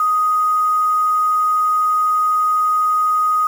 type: tone with quantisation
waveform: sine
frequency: 1248 Hz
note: D#6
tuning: 5 cents sharp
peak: -13 dBFS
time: 0-3.47 s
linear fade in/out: 2 ms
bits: 6
effects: none